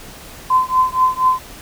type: tone with tremolo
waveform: sine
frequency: 1027 Hz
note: C6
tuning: 33 cents flat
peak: -8 dBFS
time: 0.5-1.39 s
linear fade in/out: 5 ms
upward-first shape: triangle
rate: 4.2 Hz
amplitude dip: 100%
effects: pink hiss -37 dBFS RMS until 1.61 s